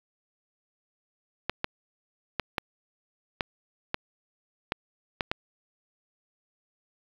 clicks, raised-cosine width 0.3 ms, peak -10 dBFS, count 9, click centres 1.496 / 1.644 / 2.397 / 2.582 / 3.408 / 3.944 / 4.721 / 5.208 / 5.315 s, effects low-pass 5000 Hz 12 dB/octave + 7-bit

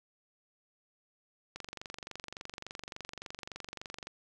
click train, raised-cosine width 0.2 ms, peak -24 dBFS, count 60, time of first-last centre 1.56-4.071 s, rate 23.5 Hz, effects none

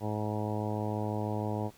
harmonic tone, 106.3 Hz, G#2, 41 cents sharp, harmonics 1 / 2 / 3 / 4 / 5 / 6 / 7 / 8 / 9, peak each -34 / -37 / -39 / -40 / -41 / -42 / -42 / -43 / -44 dBFS, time 0-1.71 s, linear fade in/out 50 ms, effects pink hiss -59 dBFS RMS until 1.77 s

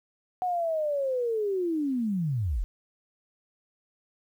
sine linear sweep, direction down, 740 to 35.2 Hz, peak -25 dBFS, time 0.42-2.64 s, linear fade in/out 0 ms, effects 10-bit

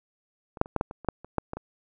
clicks, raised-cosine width 1 ms, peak -27 / -6 / -29 / -11 / -11 / -24 / -28 / -9 / -28 / -10 / -19 / -21 dBFS, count 12, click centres 0.572 / 0.614 / 0.659 / 0.763 / 0.811 / 0.911 / 1.047 / 1.087 / 1.246 / 1.383 / 1.534 / 1.57 s, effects none

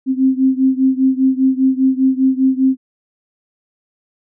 sine beating tone pair, 261.6 / 266.6 Hz, C4 / C4, 0 / +33 cents, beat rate 5 Hz, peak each -13 / -15 dBFS, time 0.06-2.77 s, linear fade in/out 50 ms, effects none

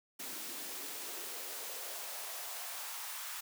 white noise with high-pass filter sweep, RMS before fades -43 dBFS, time 0.19-3.41 s, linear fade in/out 10 ms, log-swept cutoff 230 to 1100 Hz, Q 2, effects none

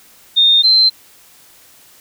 sine tone pair in turn, 3659 / 4107 Hz, A#7 / C8, -33 / -33 cents, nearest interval major second, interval 200 cents, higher second, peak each -7 dBFS, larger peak neither, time 0.36-0.63 / 0.63-0.9 s, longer neither, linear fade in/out 20 ms, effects white hiss -46 dBFS RMS until 2 s

